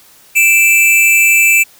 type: tone pair together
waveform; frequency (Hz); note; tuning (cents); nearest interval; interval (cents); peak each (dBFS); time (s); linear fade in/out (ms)
square; 2349 / 2637; D7 / E7; 0 / 0; major second; 200; -10; 0.35-1.64; 20
effects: white hiss -44 dBFS RMS until 1.79 s